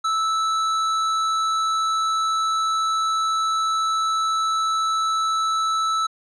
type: tone with hard clipping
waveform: sine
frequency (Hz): 1313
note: E6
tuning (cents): -7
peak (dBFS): -21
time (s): 0.04-6.07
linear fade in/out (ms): 10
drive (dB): 11
effects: low-pass 9000 Hz 12 dB/octave